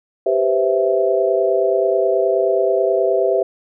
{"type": "chord", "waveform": "sine", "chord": "C major seventh", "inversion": "second", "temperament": "equal", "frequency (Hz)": [392, 493.9, 523.3, 659.3], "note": ["G4", "B4", "C5", "E5"], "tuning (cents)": [0, 0, 0, 0], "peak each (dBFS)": [-18, -22, -20, -18], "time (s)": [0.26, 3.43], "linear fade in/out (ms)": 5, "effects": []}